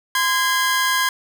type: tone pair together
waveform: sawtooth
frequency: 1030.6 / 1636 Hz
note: C6 / G#6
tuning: -27 / -26 cents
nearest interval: minor sixth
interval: 801 cents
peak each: -16 dBFS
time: 0.15-1.09 s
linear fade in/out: 2 ms
effects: none